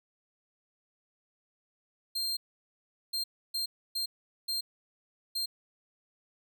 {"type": "tone bursts at uneven times", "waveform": "40% pulse", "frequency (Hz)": 4186, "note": "C8", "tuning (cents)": 0, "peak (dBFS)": -29, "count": 6, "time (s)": [[2.15, 2.37], [3.13, 3.24], [3.54, 3.66], [3.95, 4.06], [4.48, 4.61], [5.35, 5.46]], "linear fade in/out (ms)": 10, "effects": []}